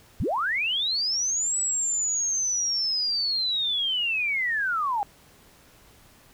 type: linear two-way sweep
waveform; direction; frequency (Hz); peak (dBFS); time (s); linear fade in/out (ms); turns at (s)
sine; up then down; 40.09 to 7902 to 782; -23; 0.2-5.03; 0; 1.58
effects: pink hiss -55 dBFS RMS until 6.33 s